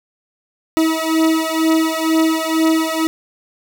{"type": "beating tone pair", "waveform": "40% pulse", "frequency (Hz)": [320, 322.1], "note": ["D#4", "E4"], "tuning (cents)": [49, -40], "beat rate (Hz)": 2.1, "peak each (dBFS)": -16, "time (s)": [0.77, 3.07], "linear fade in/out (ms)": 0, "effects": []}